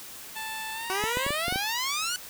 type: tone with pitch glide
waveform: 15% pulse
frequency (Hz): 880 to 970.8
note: A5 to B5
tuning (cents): 0 to -30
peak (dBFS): -27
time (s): 0.35-1.3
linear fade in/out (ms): 20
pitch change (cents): +170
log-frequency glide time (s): 0.73-0.98
type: exponential sweep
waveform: 10% pulse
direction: up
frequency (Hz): 370 to 1496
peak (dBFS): -19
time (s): 0.9-2.16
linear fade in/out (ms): 0
type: clicks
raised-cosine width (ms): 2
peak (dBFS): -19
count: 7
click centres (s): 1.039 / 1.171 / 1.265 / 1.306 / 1.482 / 1.525 / 1.559
effects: white hiss -43 dBFS RMS until 2.29 s